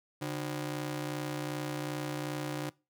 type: ring-modulated tone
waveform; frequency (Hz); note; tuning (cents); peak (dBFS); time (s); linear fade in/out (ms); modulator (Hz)
sawtooth; 222.4; A3; +19; -27; 0.21-2.7; 10; 79.9
effects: noise-tail reverb RT60 0.3 s tail -24 dB re dry